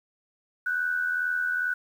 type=tone pair together; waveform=sine; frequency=1479.7 / 1562 Hz; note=F#6 / G6; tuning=0 / -7 cents; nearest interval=minor second; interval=93 cents; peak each=-25 / -33 dBFS; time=0.66-1.74 s; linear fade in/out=5 ms; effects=9-bit